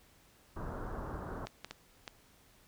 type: low-pass noise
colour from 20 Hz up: pink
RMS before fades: -41 dBFS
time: 0.56-1.46 s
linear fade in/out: 10 ms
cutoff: 1500 Hz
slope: 48 dB/octave
type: clicks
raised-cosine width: 0.2 ms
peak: -24 dBFS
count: 4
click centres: 1.47 / 1.646 / 1.71 / 2.078 s
effects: pink hiss -64 dBFS RMS until 2.67 s